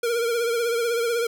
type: tone with vibrato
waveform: square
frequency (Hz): 468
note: A#4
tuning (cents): +7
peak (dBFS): -22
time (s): 0.03-1.27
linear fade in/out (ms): 5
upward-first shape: triangle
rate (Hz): 16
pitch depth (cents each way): 62
effects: none

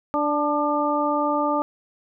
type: harmonic tone with a mistuned harmonic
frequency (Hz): 293.7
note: D4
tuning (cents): 0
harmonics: 1 / 2 / 3 / 4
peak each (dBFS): -25 / -25 / -25 / -25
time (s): 0.14-1.62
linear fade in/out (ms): 0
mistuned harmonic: 4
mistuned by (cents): +33
effects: none

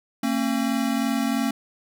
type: tone pair together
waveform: square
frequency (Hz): 227 / 270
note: A#3 / C#4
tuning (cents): -46 / -45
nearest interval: minor third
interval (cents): 301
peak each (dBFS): -25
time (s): 0.23-1.51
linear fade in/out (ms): 5
effects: none

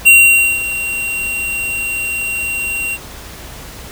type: tone with ADSR envelope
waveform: square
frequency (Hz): 2752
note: F7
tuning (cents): -26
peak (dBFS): -3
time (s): 0.05-2.98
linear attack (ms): 22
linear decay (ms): 520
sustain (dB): -15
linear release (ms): 46
effects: added 60 Hz sine -38 dBFS peak until 3.91 s + pink hiss -33 dBFS RMS until 3.91 s

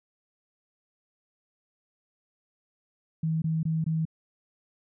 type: tone bursts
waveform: sine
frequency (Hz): 160.3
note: E3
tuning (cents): -48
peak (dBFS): -24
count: 4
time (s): 3.23-4.053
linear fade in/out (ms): 5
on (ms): 190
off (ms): 21
effects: none

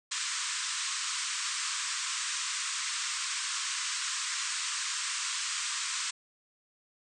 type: band-pass noise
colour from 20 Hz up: white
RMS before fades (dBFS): -34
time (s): 0.11-6.11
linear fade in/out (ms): 10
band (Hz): 1000 to 8600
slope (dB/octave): 96
effects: none

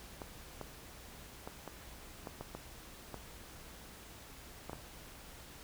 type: clicks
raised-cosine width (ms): 1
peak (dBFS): -28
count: 10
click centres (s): 0.218 / 0.613 / 1.475 / 1.677 / 2.272 / 2.41 / 2.55 / 3.143 / 4.696 / 4.732
effects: added 60 Hz sine -59 dBFS peak until 5.63 s + pink hiss -53 dBFS RMS until 5.63 s

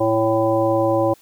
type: harmonic tone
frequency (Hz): 111.2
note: A2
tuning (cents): +19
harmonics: 1 / 3 / 5 / 7 / 9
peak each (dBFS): -26 / -20 / -18 / -24 / -26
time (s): 0-1.14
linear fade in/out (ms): 10
effects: white hiss -53 dBFS RMS until 1.21 s

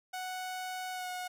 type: tone with pitch glide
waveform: sawtooth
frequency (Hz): 740 to 729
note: F#5 to F#5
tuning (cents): 0 to -26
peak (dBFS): -33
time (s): 0.13-1.28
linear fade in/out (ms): 10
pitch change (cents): -26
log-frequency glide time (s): 0.92-1.09
effects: none

